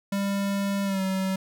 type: tone with pitch glide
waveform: square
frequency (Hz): 198.6 to 190.18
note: G3 to F#3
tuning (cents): +23 to +48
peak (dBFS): -25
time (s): 0.12-1.36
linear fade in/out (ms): 5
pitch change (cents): -75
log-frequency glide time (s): 0.84-1.02
effects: none